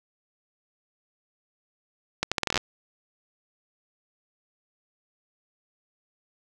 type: accelerating click train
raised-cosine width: 0.2 ms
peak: -6 dBFS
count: 11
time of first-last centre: 2.23-2.577 s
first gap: 86 ms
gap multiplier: 0.77
effects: none